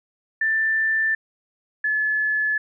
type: tone pair in turn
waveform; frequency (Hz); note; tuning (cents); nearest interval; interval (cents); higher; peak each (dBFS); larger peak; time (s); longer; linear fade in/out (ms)
sine; 1773 / 1720.5; A6 / A6; +13 / -39; minor second; 52; first; -18 / -19; first; 0.41-1.15 / 1.84-2.58; neither; 5
effects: none